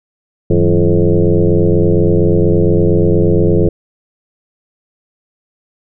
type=tone with frequency modulation; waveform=sine; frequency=164.81 Hz; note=E3; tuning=in tune; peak=-7 dBFS; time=0.5-3.69 s; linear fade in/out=5 ms; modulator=88.5 Hz; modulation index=3.7; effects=none